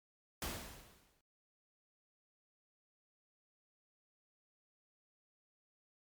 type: noise with exponential decay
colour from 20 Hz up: pink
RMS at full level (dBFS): -38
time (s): 0.42-1.21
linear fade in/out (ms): 2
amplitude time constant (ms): 170
effects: MP3 96 kbps